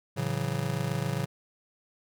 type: chord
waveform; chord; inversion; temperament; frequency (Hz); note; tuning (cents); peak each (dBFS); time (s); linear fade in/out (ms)
square; F# minor seventh; first; just; 111 / 138.75 / 166.5 / 185; A2 / C#3 / E3 / F#3; +16 / +2 / +18 / 0; -35 / -32 / -36 / -38; 0.16-1.26; 20
effects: none